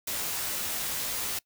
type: noise with comb filter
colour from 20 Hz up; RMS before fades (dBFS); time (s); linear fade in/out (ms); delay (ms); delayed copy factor
white; -32; 0.07-1.39; 5; 16; -0.65
effects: noise-tail reverb RT60 0.1 s tail -23 dB re dry